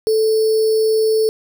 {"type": "tone with sample-and-hold", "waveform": "sine", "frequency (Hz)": 438.6, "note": "A4", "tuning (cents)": -6, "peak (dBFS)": -12, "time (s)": [0.07, 1.29], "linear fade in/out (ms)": 0, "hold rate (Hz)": 4900, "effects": []}